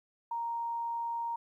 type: tone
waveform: sine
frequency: 932.3 Hz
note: A#5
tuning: in tune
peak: -32 dBFS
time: 0.31-1.36 s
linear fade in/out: 5 ms
effects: 12-bit